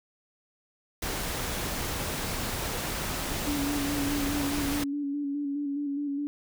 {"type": "noise", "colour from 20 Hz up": "pink", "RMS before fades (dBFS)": -32, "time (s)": [1.02, 4.84], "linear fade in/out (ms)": 5}
{"type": "tone with vibrato", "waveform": "sine", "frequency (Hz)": 285.4, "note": "D4", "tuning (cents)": -49, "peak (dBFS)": -28, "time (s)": [3.47, 6.27], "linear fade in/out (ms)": 0, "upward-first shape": "square", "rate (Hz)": 4.8, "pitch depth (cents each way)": 29}
{"effects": []}